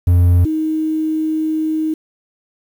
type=tone pair in turn; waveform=triangle / sine; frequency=88.1 / 314 Hz; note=F2 / D#4; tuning=+16 / +16 cents; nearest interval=octave + minor seventh; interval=2200 cents; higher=second; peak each=-6 / -15 dBFS; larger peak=first; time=0.07-0.45 / 0.45-1.94 s; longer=second; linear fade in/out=5 ms; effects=7-bit